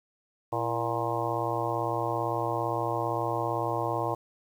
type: harmonic tone with a mistuned harmonic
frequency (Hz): 117.7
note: A#2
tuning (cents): +17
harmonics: 1 / 3 / 4 / 5 / 6 / 7 / 8 / 9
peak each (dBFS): -35 / -35 / -35 / -35 / -35 / -35 / -35 / -35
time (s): 0.52-4.15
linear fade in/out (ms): 10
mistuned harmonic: 3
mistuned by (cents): -75
effects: 9-bit